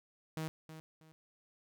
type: tone with echo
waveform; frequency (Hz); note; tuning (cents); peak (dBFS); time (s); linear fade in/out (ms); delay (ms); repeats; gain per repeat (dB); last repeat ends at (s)
sawtooth; 158.4; D#3; +31; -33; 0.37-0.48; 0; 320; 2; -11; 1.12
effects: none